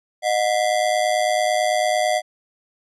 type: ring-modulated tone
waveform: square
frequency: 672 Hz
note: E5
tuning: 33 cents sharp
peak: -15 dBFS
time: 0.22-2.22 s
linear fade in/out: 50 ms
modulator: 54.5 Hz
effects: resampled to 24000 Hz